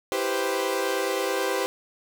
sawtooth chord, C major seventh, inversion first, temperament equal, 329.6 / 392 / 493.9 / 523.3 Hz, E4 / G4 / B4 / C5, 0 / 0 / 0 / 0 cents, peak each -30 / -24 / -27 / -25 dBFS, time 0.12-1.66 s, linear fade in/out 0 ms, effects none

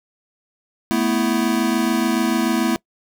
square chord, A suspended second, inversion none, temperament equal, 220 / 246.9 / 329.6 Hz, A3 / B3 / E4, 0 / 0 / 0 cents, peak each -22 dBFS, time 0.91-2.76 s, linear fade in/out 0 ms, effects noise-tail reverb RT60 0.1 s tail -23 dB re dry

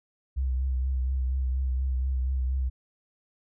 sine tone with vibrato, 64.8 Hz, C2, 16 cents flat, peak -24 dBFS, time 0.36-2.7 s, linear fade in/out 20 ms, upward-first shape triangle, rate 4.2 Hz, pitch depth 49 cents each way, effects none

